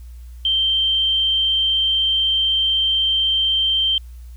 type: tone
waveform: sine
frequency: 3136 Hz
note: G7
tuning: in tune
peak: -15 dBFS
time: 0.45-3.98 s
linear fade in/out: 2 ms
effects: added 60 Hz sine -34 dBFS peak until 4.36 s + white hiss -57 dBFS RMS until 4.36 s